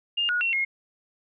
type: tone with pitch steps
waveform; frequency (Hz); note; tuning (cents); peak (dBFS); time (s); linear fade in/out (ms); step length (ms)
sine; 2818 / 1451 / 2726 / 2151; F7 / F#6 / F7 / C7; +15 / -34 / -43 / +47; -22; 0.17-0.65; 10; 120
effects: none